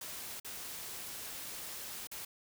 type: noise with dropouts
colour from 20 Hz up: white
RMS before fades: -44 dBFS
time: 0.01-2.25 s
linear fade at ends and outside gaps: 5 ms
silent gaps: 0.4-0.446 / 2.072-2.114 s
effects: none